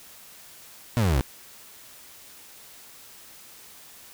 30% pulse exponential sweep, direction down, 125.1 to 58.9 Hz, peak -17 dBFS, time 0.97-1.21 s, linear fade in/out 0 ms, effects white hiss -48 dBFS RMS until 4.13 s

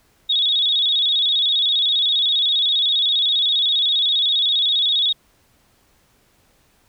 sine tone with vibrato, 3567 Hz, A7, 23 cents sharp, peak -15 dBFS, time 0.29-5.13 s, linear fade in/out 10 ms, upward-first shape square, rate 15 Hz, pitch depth 79 cents each way, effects pink hiss -59 dBFS RMS until 6.88 s

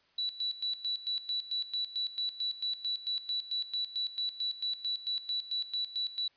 sine tone with tremolo, 3943 Hz, B7, 4 cents flat, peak -30 dBFS, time 0.18-6.28 s, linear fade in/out 5 ms, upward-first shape square, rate 4.5 Hz, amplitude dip 80%, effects white hiss -68 dBFS RMS until 6.36 s + resampled to 11025 Hz

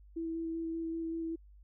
sine tone with vibrato, 328.5 Hz, E4, 6 cents flat, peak -34 dBFS, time 0.16-1.36 s, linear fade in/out 10 ms, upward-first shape square, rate 5.2 Hz, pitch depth 9 cents each way, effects added 50 Hz sine -54 dBFS peak until 1.63 s

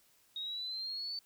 sine exponential sweep, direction up, 3742 to 4546 Hz, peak -37 dBFS, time 0.36-1.19 s, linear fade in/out 2 ms, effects white hiss -68 dBFS RMS until 1.25 s

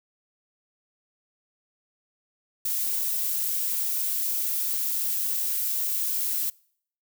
violet noise, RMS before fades -27 dBFS, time 2.65-6.5 s, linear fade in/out 5 ms, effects noise-tail reverb RT60 0.6 s tail -25 dB re dry

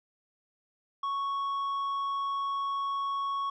sine tone with tanh clipping, 1108.7 Hz, C#6, in tune, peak -30 dBFS, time 1.03-3.5 s, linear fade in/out 5 ms, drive 5 dB, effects none

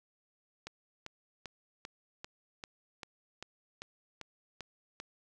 click train, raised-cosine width 0.2 ms, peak -25 dBFS, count 12, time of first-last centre 0.67-5.001 s, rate 2.54 Hz, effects none

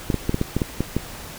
clicks, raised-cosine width 3 ms, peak -7 dBFS, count 9, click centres 0.102 / 0.143 / 0.294 / 0.344 / 0.414 / 0.566 / 0.618 / 0.806 / 0.966 s, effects pink hiss -37 dBFS RMS until 1.38 s

